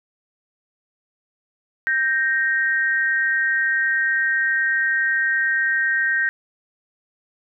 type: tone pair together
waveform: sine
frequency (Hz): 1568 / 1864.7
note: G6 / A#6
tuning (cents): 0 / 0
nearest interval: minor third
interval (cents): 300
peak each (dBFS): -20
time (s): 1.87-6.29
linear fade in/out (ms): 0
effects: none